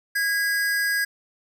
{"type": "tone pair together", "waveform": "square", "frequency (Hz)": [1644, 1989.1], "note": ["G#6", "B6"], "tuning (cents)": [-18, 12], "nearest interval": "minor third", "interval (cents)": 330, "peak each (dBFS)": [-22, -33], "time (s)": [0.15, 1.05], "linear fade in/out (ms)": 10, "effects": []}